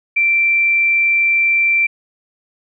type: tone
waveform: sine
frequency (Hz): 2349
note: D7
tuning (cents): 0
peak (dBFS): -11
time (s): 0.16-1.87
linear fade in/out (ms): 10
effects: none